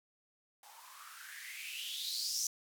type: noise with band-pass filter sweep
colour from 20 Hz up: violet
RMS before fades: -42 dBFS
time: 0.63-2.47 s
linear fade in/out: 2 ms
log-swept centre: 770 to 6100 Hz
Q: 7.4
effects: none